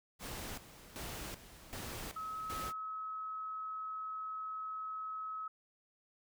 pink noise with tremolo, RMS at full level -44 dBFS, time 0.19-2.73 s, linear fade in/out 50 ms, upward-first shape square, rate 1.3 Hz, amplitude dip 75%
sine tone, 1284 Hz, E6, 46 cents flat, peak -39 dBFS, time 2.16-5.48 s, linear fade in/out 5 ms
effects none

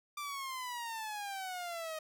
sawtooth exponential sweep, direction down, 1187 to 622.3 Hz, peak -35 dBFS, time 0.17-1.99 s, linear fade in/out 5 ms, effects none

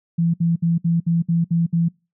sine tone bursts, 168.1 Hz, E3, 34 cents sharp, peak -15 dBFS, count 8, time 0.18-1.887 s, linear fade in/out 10 ms, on 160 ms, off 61 ms, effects noise-tail reverb RT60 0.3 s tail -26 dB re dry

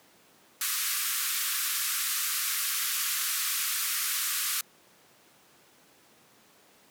white band-pass noise, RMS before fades -30 dBFS, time 0.61-4.61 s, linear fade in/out 2 ms, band 1100 to 16000 Hz, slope 96 dB/octave, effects pink hiss -59 dBFS RMS until 6.9 s + high-pass 200 Hz 12 dB/octave

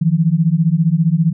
sine beating tone pair, 156.6 / 171.6 Hz, D#3 / F3, +11 / -30 cents, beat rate 15 Hz, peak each -14 dBFS, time 0.01-1.33 s, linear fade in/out 10 ms, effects none

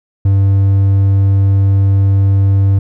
triangle tone, 98 Hz, G2, in tune, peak -5 dBFS, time 0.25-2.79 s, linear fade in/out 5 ms, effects none

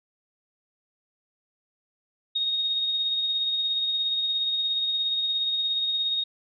sine tone with tremolo, 3729 Hz, A#7, in tune, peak -22 dBFS, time 2.35-6.24 s, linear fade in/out 10 ms, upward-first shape sine, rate 17 Hz, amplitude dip 30%, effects none

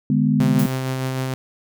sine chord, G# diminished, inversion second, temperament just, 149.51 / 207.7 / 249.2 Hz, D3 / G#3 / B3, +31 / 0 / +16 cents, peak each -19 dBFS, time 0.1-0.66 s, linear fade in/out 2 ms
sawtooth tone with tremolo, 130.81 Hz, C3, in tune, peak -17 dBFS, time 0.4-1.34 s, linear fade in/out 0 ms, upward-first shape sine, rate 6.5 Hz, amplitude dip 25%
blue noise with exponential decay, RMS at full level -28 dBFS, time 0.59-0.89 s, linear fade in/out 1 ms, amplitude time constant 64 ms
effects none

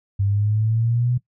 sine exponential sweep, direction up, 98 to 125.1 Hz, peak -17 dBFS, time 0.19-1.18 s, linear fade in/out 10 ms, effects noise-tail reverb RT60 0.1 s tail -18 dB re dry

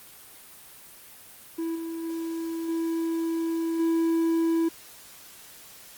triangle tone with level steps, 329.6 Hz, E4, in tune, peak -25 / -29 / -27 / -23 / -19 dBFS, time 1.58-4.69 s, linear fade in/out 10 ms, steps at 1.75 / 2.03 / 2.68 / 3.79 s, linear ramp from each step 10 ms, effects white hiss -48 dBFS RMS until 5.97 s + Opus 32 kbps

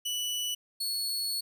sawtooth tone pair in turn, 2960 / 4387 Hz, F#7 / C#8, 0 / -19 cents, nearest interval perfect fifth, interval 681 cents, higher second, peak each -27 dBFS, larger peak neither, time 0.05-0.55 / 0.8-1.41 s, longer second, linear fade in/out 10 ms, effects none

